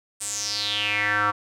square tone with band-pass filter sweep, 103.83 Hz, G#2, in tune, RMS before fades -25 dBFS, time 0.2-1.32 s, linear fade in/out 20 ms, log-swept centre 8800 to 1200 Hz, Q 5.6, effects none

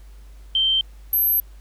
sine tone pair in turn, 3129 / 12437 Hz, G7 / G9, -4 / -15 cents, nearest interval 2 octaves, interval 2389 cents, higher second, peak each -16 dBFS, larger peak neither, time 0.55-0.81 / 1.13-1.4 s, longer second, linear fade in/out 2 ms, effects added 50 Hz sine -40 dBFS peak until 1.6 s + pink hiss -57 dBFS RMS until 1.6 s

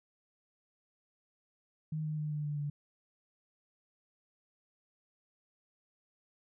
sine tone with pitch steps, 155.56 / 153.51 / 151.48 / 149.48 / 147.51 / 145.56 Hz, D#3 / D#3 / D#3 / D3 / D3 / D3, 0 / -23 / -46 / +31 / +8 / -15 cents, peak -33 dBFS, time 1.92-2.7 s, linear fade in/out 5 ms, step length 130 ms, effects none

